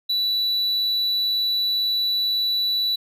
triangle tone, 3951 Hz, B7, in tune, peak -18 dBFS, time 0.09-2.96 s, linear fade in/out 10 ms, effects none

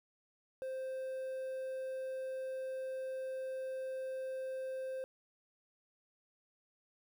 triangle tone with quantisation, 523.3 Hz, C5, in tune, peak -36 dBFS, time 0.62-5.04 s, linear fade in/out 0 ms, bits 11, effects none

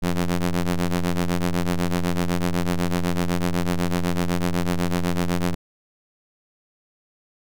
sawtooth ring-modulated tone, 89 Hz, F2, 33 cents sharp, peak -13 dBFS, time 0.02-5.55 s, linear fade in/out 10 ms, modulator 85 Hz, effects none

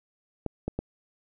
clicks, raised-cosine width 2 ms, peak -16 dBFS, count 3, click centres 0.463 / 0.68 / 0.79 s, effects none

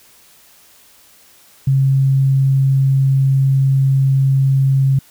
sine tone, 135.2 Hz, C#3, 43 cents flat, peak -10 dBFS, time 1.67-4.99 s, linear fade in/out 5 ms, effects white hiss -48 dBFS RMS until 5.1 s

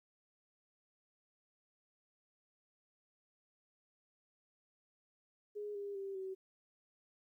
sine tone with pitch steps, 415.3 / 403.2 / 391.5 / 380.2 Hz, G#4 / G4 / G4 / F#4, 0 / +49 / -2 / +47 cents, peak -40 dBFS, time 5.55-6.35 s, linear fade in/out 20 ms, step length 200 ms, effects 13-bit

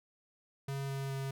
square tone with pitch steps, 137.6 / 136.65 / 135.71 Hz, C#3 / C#3 / C#3, -12 / -24 / -36 cents, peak -36 dBFS, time 0.68-1.31 s, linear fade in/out 5 ms, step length 210 ms, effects none

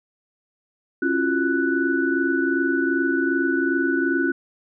sine tone cluster, 272.9 / 339.9 / 362.5 / 1484 Hz, C#4 / F4 / F#4 / F#6, -27 / -47 / -35 / +5 cents, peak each -23 / -23 / -28 / -24 dBFS, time 1.02-4.32 s, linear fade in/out 5 ms, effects none

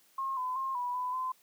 sine tone with pitch steps, 1074 / 1013 / 1066 / 981 / 1000 / 1027 Hz, C6 / B5 / C6 / B5 / B5 / C6, +45 / +44 / +32 / -12 / +21 / -33 cents, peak -31 dBFS, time 0.18-1.32 s, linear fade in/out 5 ms, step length 190 ms, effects white hiss -65 dBFS RMS until 1.42 s + high-pass 150 Hz 12 dB/octave

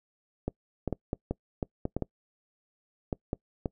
clicks, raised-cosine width 2 ms, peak -16 dBFS, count 12, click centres 0.48 / 0.877 / 0.927 / 1.131 / 1.31 / 1.628 / 1.854 / 1.966 / 2.023 / 3.128 / 3.331 / 3.658 s, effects noise-tail reverb RT60 0.1 s tail -24 dB re dry

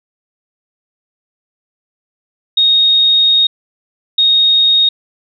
sine tone bursts at uneven times, 3729 Hz, A#7, in tune, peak -7 dBFS, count 2, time 2.57-3.47 / 4.18-4.89 s, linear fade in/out 5 ms, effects none

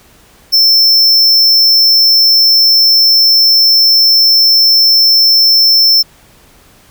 square tone, 5340 Hz, E8, 22 cents sharp, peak -5 dBFS, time 0.52-6.03 s, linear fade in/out 20 ms, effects pink hiss -44 dBFS RMS until 6.9 s

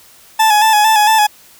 40% pulse tone with vibrato, 860 Hz, A5, 40 cents flat, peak -7 dBFS, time 0.39-1.27 s, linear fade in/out 10 ms, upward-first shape square, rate 4.4 Hz, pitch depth 40 cents each way, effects white hiss -44 dBFS RMS until 1.59 s

